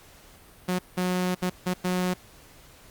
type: tone bursts at uneven times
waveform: sawtooth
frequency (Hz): 181.8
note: F#3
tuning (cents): -30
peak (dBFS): -20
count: 5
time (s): 0.68-0.79 / 0.97-1.35 / 1.42-1.5 / 1.66-1.74 / 1.84-2.14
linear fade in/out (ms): 10
effects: pink hiss -52 dBFS RMS until 2.9 s + Opus 48 kbps